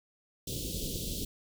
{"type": "band-stop noise", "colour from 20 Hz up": "pink", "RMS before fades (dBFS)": -36, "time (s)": [0.47, 1.25], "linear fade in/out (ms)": 5, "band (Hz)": [510, 3100], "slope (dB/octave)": 48, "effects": []}